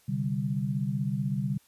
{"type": "chord", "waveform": "sine", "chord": "C suspended second", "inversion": "none", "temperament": "equal", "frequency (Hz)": [130.81, 146.83, 196], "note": ["C3", "D3", "G3"], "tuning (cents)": [0, 0, 0], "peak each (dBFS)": -31, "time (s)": [0.08, 1.58], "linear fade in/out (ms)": 10, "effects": ["white hiss -63 dBFS RMS until 1.67 s", "resampled to 32000 Hz"]}